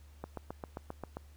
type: click train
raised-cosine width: 1 ms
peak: -25 dBFS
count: 8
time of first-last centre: 0.24-1.17 s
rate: 7.53 Hz
effects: added 73 Hz sine -53 dBFS peak until 1.36 s + pink hiss -66 dBFS RMS until 1.36 s